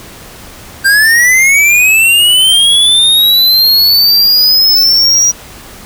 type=linear sweep; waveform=square; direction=up; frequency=1568 to 5780 Hz; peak=-5 dBFS; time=0.84-5.32 s; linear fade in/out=20 ms; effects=pink hiss -32 dBFS RMS until 5.85 s